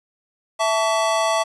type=chord; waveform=square; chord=A major; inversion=second; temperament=equal with one note detuned; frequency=659.3 / 880 / 1136 Hz; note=E5 / A5 / C#6; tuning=0 / 0 / +42 cents; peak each=-21 / -24 / -24 dBFS; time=0.59-1.44 s; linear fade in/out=20 ms; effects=resampled to 22050 Hz + 8-bit